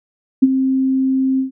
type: tone with ADSR envelope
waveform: sine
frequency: 264.1 Hz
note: C4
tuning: 16 cents sharp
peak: -3 dBFS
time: 0.42-1.51 s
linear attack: 12 ms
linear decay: 33 ms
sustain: -10 dB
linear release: 120 ms
effects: none